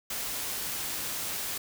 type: noise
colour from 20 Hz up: white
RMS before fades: -34 dBFS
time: 0.1-1.58 s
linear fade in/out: 5 ms
effects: none